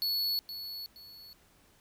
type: tone with echo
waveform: square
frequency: 4405 Hz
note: C#8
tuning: 12 cents flat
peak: -29 dBFS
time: 0.02-0.39 s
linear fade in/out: 0 ms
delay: 470 ms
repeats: 2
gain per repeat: -10 dB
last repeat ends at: 1.33 s
effects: pink hiss -64 dBFS RMS until 1.8 s